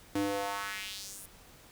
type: tone with high-pass filter sweep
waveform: square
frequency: 100 Hz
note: G2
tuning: 35 cents sharp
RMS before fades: -36 dBFS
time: 0.15-1.26 s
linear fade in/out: 5 ms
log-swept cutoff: 240 to 11000 Hz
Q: 2.1
effects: pink hiss -56 dBFS RMS until 1.71 s